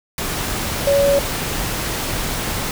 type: tone in noise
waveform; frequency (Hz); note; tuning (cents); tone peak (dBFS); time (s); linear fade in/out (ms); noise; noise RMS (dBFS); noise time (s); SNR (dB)
sine; 562; C#5; +24; -12; 0.87-1.19; 2; pink; -23; 0.18-2.71; +8
effects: none